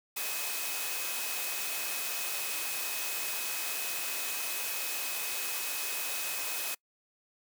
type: tone in noise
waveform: sine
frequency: 2538 Hz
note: D#7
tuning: 34 cents sharp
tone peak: -41 dBFS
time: 0.16-6.75 s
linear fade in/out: 10 ms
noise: white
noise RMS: -35 dBFS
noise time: 0.16-6.75 s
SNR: -9 dB
effects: noise-tail reverb RT60 0.1 s tail -26 dB re dry + high-pass 400 Hz 12 dB/octave